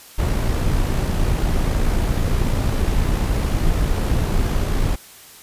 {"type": "noise with amplitude modulation", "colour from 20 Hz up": "brown", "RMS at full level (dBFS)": -17, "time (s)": [0.18, 4.96], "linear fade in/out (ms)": 10, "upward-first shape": "sine", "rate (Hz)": 58.2, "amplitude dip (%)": 35, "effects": ["white hiss -43 dBFS RMS until 5.42 s", "resampled to 32000 Hz"]}